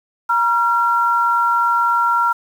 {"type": "tone pair together", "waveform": "sine", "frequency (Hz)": [950, 1371.8], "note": ["A#5", "F6"], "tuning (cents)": [33, -31], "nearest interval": "tritone", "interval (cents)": 636, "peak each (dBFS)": [-17, -15], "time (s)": [0.29, 2.33], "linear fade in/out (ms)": 10, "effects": ["7-bit"]}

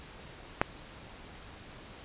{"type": "click", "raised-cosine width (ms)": 0.5, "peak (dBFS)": -8, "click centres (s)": 0.615, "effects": ["pink hiss -49 dBFS RMS until 2.04 s", "resampled to 8000 Hz"]}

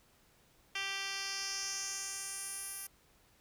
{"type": "tone with band-pass filter sweep", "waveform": "10% pulse", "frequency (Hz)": 392, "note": "G4", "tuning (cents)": 0, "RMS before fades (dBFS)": -40, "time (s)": [0.75, 2.87], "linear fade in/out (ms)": 5, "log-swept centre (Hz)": [3300, 12000], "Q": 2.5, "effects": ["pink hiss -67 dBFS RMS until 3.4 s"]}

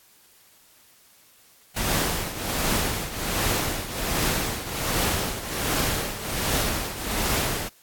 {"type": "noise with tremolo", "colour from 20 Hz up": "pink", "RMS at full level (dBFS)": -23, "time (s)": [1.76, 7.69], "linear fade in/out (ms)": 10, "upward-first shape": "triangle", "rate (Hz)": 1.3, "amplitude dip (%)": 75, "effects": ["white hiss -56 dBFS RMS until 7.82 s", "AAC 64 kbps"]}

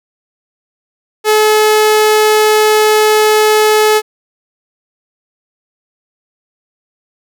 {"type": "tone", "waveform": "sawtooth", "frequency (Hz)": 428.8, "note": "A4", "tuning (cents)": -45, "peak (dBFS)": -3, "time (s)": [1.24, 4.02], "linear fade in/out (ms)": 50, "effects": []}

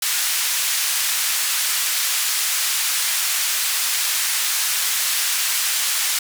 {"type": "band-pass noise", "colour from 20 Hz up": "white", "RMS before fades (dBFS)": -21, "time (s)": [0.02, 6.19], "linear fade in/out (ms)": 5, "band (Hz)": [1400, 12000], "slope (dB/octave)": 12, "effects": []}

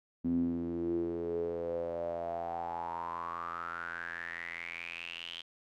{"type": "tone with band-pass filter sweep", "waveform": "sawtooth", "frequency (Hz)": 84.9, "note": "F2", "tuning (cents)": -48, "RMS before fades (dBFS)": -37, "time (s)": [0.24, 5.42], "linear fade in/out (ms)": 10, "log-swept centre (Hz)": [240, 3200], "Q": 9.5, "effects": []}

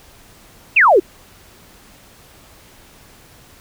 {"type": "exponential sweep", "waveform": "sine", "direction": "down", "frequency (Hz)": [2860, 329.6], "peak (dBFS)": -7, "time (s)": [0.76, 1], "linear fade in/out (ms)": 10, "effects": ["pink hiss -46 dBFS RMS until 3.6 s"]}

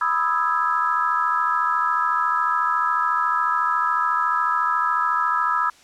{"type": "chord", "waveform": "sine", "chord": "E major seventh", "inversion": "second", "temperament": "equal", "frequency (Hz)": [987.8, 1244.5, 1318.5, 1661.2], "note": ["B5", "D#6", "E6", "G#6"], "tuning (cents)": [0, 0, 0, 0], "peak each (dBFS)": [-24, -24, -22, -27], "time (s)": [0.01, 5.7], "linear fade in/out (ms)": 5, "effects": ["white hiss -51 dBFS RMS until 5.83 s", "low-pass 7000 Hz 12 dB/octave"]}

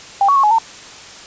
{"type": "tone with pitch steps", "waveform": "sine", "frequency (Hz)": [795, 1121, 1093, 843, 905], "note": ["G5", "C#6", "C#6", "G#5", "A5"], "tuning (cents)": [24, 19, -25, 26, 48], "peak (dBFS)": -9, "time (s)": [0.21, 0.585], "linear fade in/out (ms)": 2, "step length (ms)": 75, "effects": ["white hiss -36 dBFS RMS until 1.26 s", "resampled to 16000 Hz"]}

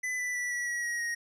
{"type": "tone with pitch steps", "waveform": "square", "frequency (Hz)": [2005, 1983.1, 1961.5, 1940.1, 1918.9, 1897.9, 1877.2], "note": ["B6", "B6", "B6", "B6", "A#6", "A#6", "A#6"], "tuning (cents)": [26, 7, -12, -31, 50, 31, 12], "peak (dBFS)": -31, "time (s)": [0.03, 1.15], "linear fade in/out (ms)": 10, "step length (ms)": 160, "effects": ["low-pass 10000 Hz 12 dB/octave"]}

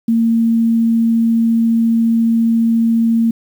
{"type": "tone", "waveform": "sine", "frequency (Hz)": 228.6, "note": "A#3", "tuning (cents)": -34, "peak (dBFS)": -10, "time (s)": [0.08, 3.31], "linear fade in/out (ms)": 5, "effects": ["7-bit"]}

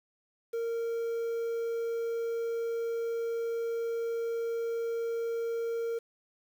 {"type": "tone with quantisation", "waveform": "triangle", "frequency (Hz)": 462.1, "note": "A#4", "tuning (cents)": -15, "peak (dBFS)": -28, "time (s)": [0.53, 5.99], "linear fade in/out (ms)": 10, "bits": 9, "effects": []}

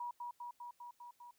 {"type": "tone with echo", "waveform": "sine", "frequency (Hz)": 963, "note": "B5", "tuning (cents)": -44, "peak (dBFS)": -39, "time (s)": [0, 0.11], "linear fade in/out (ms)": 5, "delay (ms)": 200, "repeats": 6, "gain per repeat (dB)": -2, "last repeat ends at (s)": 1.31, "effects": ["white hiss -75 dBFS RMS until 1.38 s"]}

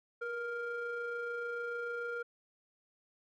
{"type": "ring-modulated tone", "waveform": "triangle", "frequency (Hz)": 462.3, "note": "A#4", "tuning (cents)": -14, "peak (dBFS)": -31, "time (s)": [0.21, 2.23], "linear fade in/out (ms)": 10, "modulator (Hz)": 938, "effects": []}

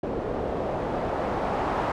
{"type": "noise with low-pass filter sweep", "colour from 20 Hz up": "white", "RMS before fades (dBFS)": -28, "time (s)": [0.03, 1.92], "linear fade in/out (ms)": 5, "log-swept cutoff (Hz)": [490, 920], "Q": 1.3, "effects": []}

